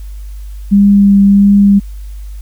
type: tone with vibrato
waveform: sine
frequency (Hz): 200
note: G3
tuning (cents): +35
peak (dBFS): -3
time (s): 0.71-1.8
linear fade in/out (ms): 20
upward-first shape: triangle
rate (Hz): 1.5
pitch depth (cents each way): 14
effects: added 50 Hz sine -23 dBFS peak until 2.41 s + white hiss -47 dBFS RMS until 2.41 s